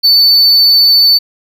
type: tone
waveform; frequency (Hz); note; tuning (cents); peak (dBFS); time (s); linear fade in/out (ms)
triangle; 4507; C#8; +28; -3; 0.03-1.19; 20
effects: none